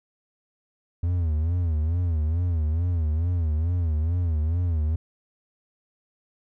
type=tone with vibrato; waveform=triangle; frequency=82.41 Hz; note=E2; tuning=in tune; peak=-19 dBFS; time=1.03-4.96 s; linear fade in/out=5 ms; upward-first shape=sine; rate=2.3 Hz; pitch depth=140 cents each way; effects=none